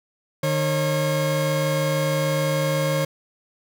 40% pulse tone pair together, 152.09 / 542 Hz, D#3 / C#5, -39 / -39 cents, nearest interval octave + minor seventh, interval 2200 cents, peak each -22 dBFS, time 0.43-3.05 s, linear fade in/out 5 ms, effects none

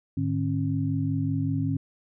sine tone cluster, 105.1 / 150.4 / 270.7 Hz, G#2 / D3 / C#4, +21 / +42 / -41 cents, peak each -28 dBFS, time 0.17-1.77 s, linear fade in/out 5 ms, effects none

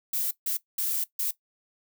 violet noise bursts at uneven times, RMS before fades -28 dBFS, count 4, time 0.13-0.31 / 0.46-0.57 / 0.78-1.04 / 1.19-1.31 s, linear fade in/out 5 ms, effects noise-tail reverb RT60 0.1 s tail -17 dB re dry

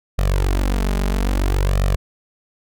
sawtooth tone with flanger, 47.31 Hz, F#1, 39 cents sharp, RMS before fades -18 dBFS, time 0.18-1.96 s, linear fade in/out 10 ms, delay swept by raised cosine 1.6 to 4.9 ms, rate 0.61 Hz, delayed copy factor +0.9, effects none

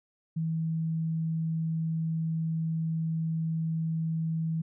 sine tone, 161.8 Hz, E3, 32 cents flat, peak -27 dBFS, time 0.36-4.62 s, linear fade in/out 10 ms, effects none

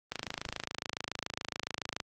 click train, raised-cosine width 0.2 ms, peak -16 dBFS, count 52, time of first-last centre 0.12-2.002 s, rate 27.1 Hz, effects high-pass 80 Hz 12 dB/octave + Opus 32 kbps

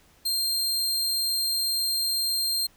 sawtooth tone, 4186 Hz, C8, in tune, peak -21 dBFS, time 0.25-2.67 s, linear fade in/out 10 ms, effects pink hiss -59 dBFS RMS until 2.76 s

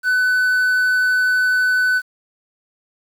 triangle tone with quantisation, 1502 Hz, F#6, 26 cents sharp, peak -12 dBFS, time 0.03-2.02 s, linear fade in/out 50 ms, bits 7, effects none

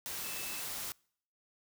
sine tone in noise, 2629 Hz, E7, 5 cents flat, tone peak -47 dBFS, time 0.24-0.61 s, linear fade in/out 0 ms, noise white, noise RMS -40 dBFS, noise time 0.06-0.92 s, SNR -10 dB, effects noise-tail reverb RT60 0.6 s tail -26 dB re dry

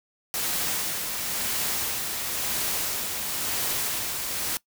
white noise with tremolo, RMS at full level -27 dBFS, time 0.34-4.57 s, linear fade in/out 0 ms, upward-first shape sine, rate 0.97 Hz, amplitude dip 35%, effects noise-tail reverb RT60 0.1 s tail -21 dB re dry

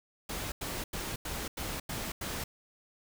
pink noise bursts, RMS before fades -37 dBFS, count 7, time 0.29-2.44 s, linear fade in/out 5 ms, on 230 ms, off 90 ms, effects none

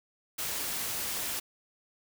white noise, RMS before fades -34 dBFS, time 0.38-1.4 s, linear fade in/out 10 ms, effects none

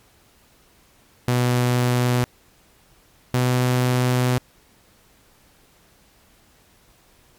sawtooth tone pair in turn, 123.47 / 125.41 Hz, B2 / B2, 0 / +27 cents, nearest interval unison, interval 27 cents, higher second, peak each -13 dBFS, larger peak neither, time 1.28-2.24 / 3.34-4.38 s, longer second, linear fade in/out 0 ms, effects pink hiss -56 dBFS RMS until 7.38 s + MP3 96 kbps

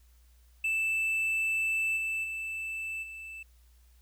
triangle tone with level steps, 2643 Hz, E7, 4 cents sharp, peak -25 / -28 / -32 / -39 dBFS, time 0.64-3.43 s, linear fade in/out 5 ms, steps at 1.96 / 2.23 / 3.02 s, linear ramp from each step 20 ms, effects added 60 Hz sine -57 dBFS peak until 4.01 s + white hiss -69 dBFS RMS until 4.01 s

